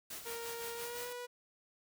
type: noise with tremolo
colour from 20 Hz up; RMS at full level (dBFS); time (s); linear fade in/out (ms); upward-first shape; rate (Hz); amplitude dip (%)
white; -44; 0.1-1.13; 5; sine; 5.8; 55
type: tone with pitch glide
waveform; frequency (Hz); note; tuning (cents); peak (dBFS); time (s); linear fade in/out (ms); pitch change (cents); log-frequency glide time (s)
sawtooth; 466.2 to 488.8; A#4 to B4; 0 to -18; -38; 0.25-1.27; 20; +82; 0.73-1.08
effects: none